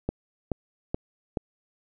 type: click train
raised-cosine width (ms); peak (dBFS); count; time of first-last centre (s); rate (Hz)
2; -13; 4; 0.09-1.372; 2.34
effects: none